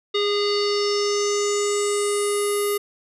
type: tone with low-pass filter sweep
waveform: square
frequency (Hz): 409.7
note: G#4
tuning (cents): -24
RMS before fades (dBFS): -22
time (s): 0.14-2.78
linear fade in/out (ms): 10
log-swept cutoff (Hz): 3800 to 12000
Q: 5.8
effects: none